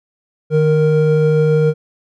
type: tone pair together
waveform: triangle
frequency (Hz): 152.99 / 466.2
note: D#3 / A#4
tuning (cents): -29 / 0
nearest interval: octave + perfect fifth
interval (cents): 1929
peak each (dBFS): -11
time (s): 0.5-1.74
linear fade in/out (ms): 50
effects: none

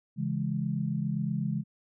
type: chord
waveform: sine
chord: C# minor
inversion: none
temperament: just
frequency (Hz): 138.59 / 166.31 / 207.9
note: C#3 / E3 / G#3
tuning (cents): 0 / +16 / +2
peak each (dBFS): -32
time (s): 0.16-1.64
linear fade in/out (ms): 50
effects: none

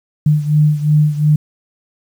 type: beating tone pair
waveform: sine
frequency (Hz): 150 / 152.8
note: D3 / D#3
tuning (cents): +37 / -31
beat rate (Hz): 2.8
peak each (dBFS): -11 / -15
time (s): 0.26-1.36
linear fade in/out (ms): 5
effects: 7-bit

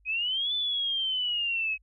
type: linear two-way sweep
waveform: sine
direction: up then down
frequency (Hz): 2489 to 3520 to 2540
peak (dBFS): -26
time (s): 0.05-1.78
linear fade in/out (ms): 50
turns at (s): 0.54
effects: added 50 Hz sine -60 dBFS peak until 1.82 s

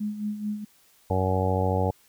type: tone with tremolo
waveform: sine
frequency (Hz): 209.8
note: G#3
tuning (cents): +18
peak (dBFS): -25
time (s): 0-0.65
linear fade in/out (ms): 10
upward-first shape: sine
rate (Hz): 4.6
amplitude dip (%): 65
type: harmonic tone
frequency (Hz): 93.7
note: F#2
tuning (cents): +22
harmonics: 1 / 2 / 3 / 4 / 5 / 6 / 7 / 8 / 9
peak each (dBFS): -25 / -31 / -34 / -36 / -29 / -31 / -37 / -32 / -31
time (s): 1.1-1.91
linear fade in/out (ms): 5
effects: white hiss -60 dBFS RMS until 2.08 s

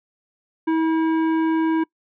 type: tone with hard clipping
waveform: sine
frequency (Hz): 322.3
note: E4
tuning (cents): -39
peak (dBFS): -19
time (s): 0.67-1.84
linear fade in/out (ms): 10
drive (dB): 14
effects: noise-tail reverb RT60 0.1 s tail -24 dB re dry + low-pass 2000 Hz 12 dB/octave

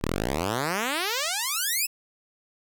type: exponential sweep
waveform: 5% pulse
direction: up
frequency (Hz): 33.31 to 2698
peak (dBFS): -14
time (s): 0.01-1.87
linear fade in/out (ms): 20
effects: none

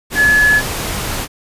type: tone in noise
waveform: sine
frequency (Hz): 1707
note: G#6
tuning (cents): +47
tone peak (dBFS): -8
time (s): 0.15-0.62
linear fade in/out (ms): 50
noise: pink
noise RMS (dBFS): -21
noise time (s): 0.1-1.28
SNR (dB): +10
effects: resampled to 32000 Hz

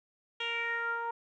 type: tone with low-pass filter sweep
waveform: 10% pulse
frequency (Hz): 466.2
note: A#4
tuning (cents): 0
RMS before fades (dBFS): -34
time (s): 0.4-1.11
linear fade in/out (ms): 5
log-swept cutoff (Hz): 3200 to 1000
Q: 5
effects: none

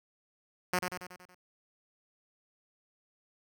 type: tone with echo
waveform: 5% pulse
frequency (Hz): 181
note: F#3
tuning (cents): -38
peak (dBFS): -16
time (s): 0.73-0.79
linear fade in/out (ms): 2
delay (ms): 93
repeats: 6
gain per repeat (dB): -5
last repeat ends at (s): 1.348
effects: none

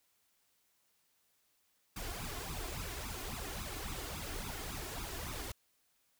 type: noise with flanger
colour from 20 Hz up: pink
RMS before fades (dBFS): -42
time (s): 1.96-5.52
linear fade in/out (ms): 5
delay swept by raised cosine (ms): 0.79 to 2.89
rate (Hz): 3.6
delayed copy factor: +0.8
effects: white hiss -75 dBFS RMS until 6.19 s

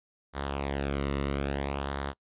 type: tone with flanger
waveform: sawtooth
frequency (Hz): 69.7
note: C#2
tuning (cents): +10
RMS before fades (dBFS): -32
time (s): 0.33-2.14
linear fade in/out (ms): 50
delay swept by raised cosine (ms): 0.38 to 1.25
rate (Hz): 0.6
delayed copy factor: -0.65
effects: noise-tail reverb RT60 0.1 s tail -25 dB re dry + resampled to 8000 Hz

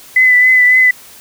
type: tone with vibrato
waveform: sine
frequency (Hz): 2007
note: B6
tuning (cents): +27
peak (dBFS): -5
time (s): 0.16-0.91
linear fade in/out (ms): 5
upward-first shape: triangle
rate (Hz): 3.6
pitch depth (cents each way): 30
effects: white hiss -38 dBFS RMS until 1.2 s

